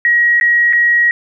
sine tone with dropouts, 1900 Hz, A#6, 33 cents sharp, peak -8 dBFS, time 0.05-1.11 s, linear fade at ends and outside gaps 1 ms, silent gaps 0.399-0.411 / 0.727-0.732 s, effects none

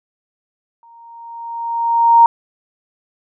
sine tone with exponential growth, 930 Hz, A#5, 4 cents flat, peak -3 dBFS, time 0.83-2.26 s, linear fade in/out 1 ms, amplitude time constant 310 ms, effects none

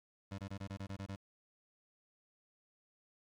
25% pulse tone bursts, 98 Hz, G2, in tune, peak -38 dBFS, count 9, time 0.31-1.161 s, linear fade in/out 10 ms, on 75 ms, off 22 ms, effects low-pass 7000 Hz 12 dB/octave + 11-bit

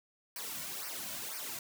white noise with flanger, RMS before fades -41 dBFS, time 0.36-1.59 s, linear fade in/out 2 ms, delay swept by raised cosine 0.27 to 2.47 ms, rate 2 Hz, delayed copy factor -0.9, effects none

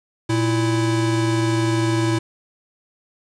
square tone pair together, 116.54 / 329.6 Hz, A#2 / E4, 0 / 0 cents, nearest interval octave + tritone, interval 1800 cents, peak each -21 dBFS, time 0.29-2.19 s, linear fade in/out 10 ms, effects resampled to 22050 Hz + 7-bit

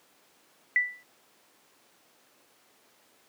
sine tone with exponential decay, 1975.5 Hz, B6, in tune, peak -17 dBFS, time 0.76-1.03 s, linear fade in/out 1 ms, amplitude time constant 57 ms, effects pink hiss -62 dBFS RMS until 3.28 s + high-pass 300 Hz 12 dB/octave

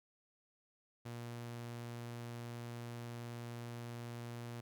sawtooth tone, 118.7 Hz, A#2, 32 cents sharp, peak -40 dBFS, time 1.05-4.61 s, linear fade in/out 10 ms, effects none

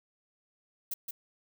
violet noise with echo, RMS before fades -34 dBFS, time 0.91-0.94 s, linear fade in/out 5 ms, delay 170 ms, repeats 1, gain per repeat -4 dB, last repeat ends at 1.11 s, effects none

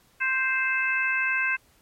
harmonic tone, 523.3 Hz, C5, in tune, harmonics 2 / 3 / 4 / 5, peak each -34 / -25 / -29 / -27 dBFS, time 0.2-1.57 s, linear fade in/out 20 ms, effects pink hiss -61 dBFS RMS until 1.81 s + MP3 64 kbps

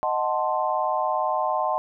sine chord, D# diminished seventh, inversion none, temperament equal, 622.3 / 740 / 880 / 1046.5 Hz, D#5 / F#5 / A5 / C6, 0 / 0 / 0 / 0 cents, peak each -27 dBFS, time 0.03-1.78 s, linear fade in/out 0 ms, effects none

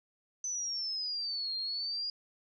sine exponential two-way sweep, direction down then up, 6100 to 4186 to 4870 Hz, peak -33 dBFS, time 0.44-2.1 s, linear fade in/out 2 ms, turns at 1.56 s, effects none

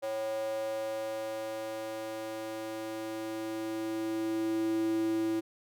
square tone with high-pass filter sweep, 110 Hz, A2, in tune, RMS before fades -34 dBFS, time 0.02-5.41 s, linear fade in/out 20 ms, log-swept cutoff 570 to 310 Hz, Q 6.1, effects none

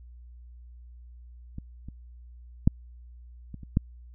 clicks, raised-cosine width 5 ms, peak -24 / -28 / -6 / -26 / -30 / -9 dBFS, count 6, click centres 1.584 / 1.886 / 2.675 / 3.543 / 3.633 / 3.771 s, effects added 60 Hz sine -45 dBFS peak until 4.14 s

